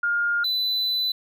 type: tone pair in turn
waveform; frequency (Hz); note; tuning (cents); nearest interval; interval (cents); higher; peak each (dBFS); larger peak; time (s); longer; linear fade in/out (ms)
sine / triangle; 1414 / 3999; F6 / B7; +21 / +21; octave + tritone; 1800; second; -20; neither; 0.03-0.44 / 0.44-1.12; second; 5
effects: none